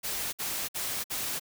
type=noise bursts; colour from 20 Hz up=white; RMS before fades=-33 dBFS; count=4; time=0.03-1.398 s; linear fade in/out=20 ms; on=300 ms; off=56 ms; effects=none